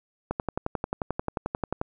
click train, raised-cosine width 1 ms, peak -13 dBFS, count 18, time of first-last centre 0.31-1.814 s, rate 11.3 Hz, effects none

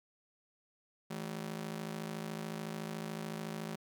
sawtooth ring-modulated tone, 189.9 Hz, F#3, 45 cents sharp, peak -32 dBFS, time 1.1-3.76 s, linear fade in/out 10 ms, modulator 26.9 Hz, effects none

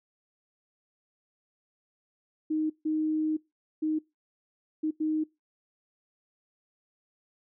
sine tone bursts at uneven times, 311.1 Hz, D#4, in tune, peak -25 dBFS, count 5, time 2.5-2.7 / 2.85-3.37 / 3.82-3.99 / 4.83-4.91 / 5-5.24 s, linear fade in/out 10 ms, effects noise-tail reverb RT60 0.2 s tail -21 dB re dry

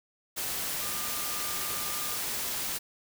sine tone in noise, 1206 Hz, D6, 46 cents sharp, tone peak -42 dBFS, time 0.8-2.18 s, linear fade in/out 20 ms, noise white, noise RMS -33 dBFS, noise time 0.36-2.79 s, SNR -12 dB, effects none

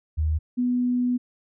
sine tone pair in turn, 77.78 / 246.9 Hz, D#2 / B3, 0 / 0 cents, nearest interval octave + minor sixth, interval 2000 cents, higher second, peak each -20 dBFS, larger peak neither, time 0.17-0.39 / 0.57-1.18 s, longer second, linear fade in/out 20 ms, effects none

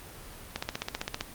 click train, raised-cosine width 0.2 ms, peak -13 dBFS, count 11, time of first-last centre 0.56-1.209 s, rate 15.4 Hz, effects pink hiss -46 dBFS RMS until 1.34 s + Opus 24 kbps

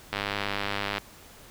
click train, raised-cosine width 0.3 ms, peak -12 dBFS, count 87, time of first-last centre 0.13-0.981 s, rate 101 Hz, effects pink hiss -50 dBFS RMS until 1.5 s

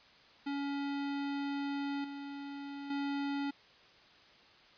square tone with level steps, 281.6 Hz, C#4, 27 cents sharp, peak -35 / -42 / -34 dBFS, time 0.46-3.51 s, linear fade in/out 10 ms, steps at 2.04 / 2.9 s, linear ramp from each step 5 ms, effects white hiss -60 dBFS RMS until 4.77 s + resampled to 11025 Hz

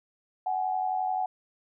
sine tone pair together, 747.5 / 839 Hz, F#5 / G#5, +17 / +17 cents, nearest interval major second, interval 200 cents, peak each -27 / -32 dBFS, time 0.46-1.26 s, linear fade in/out 5 ms, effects none

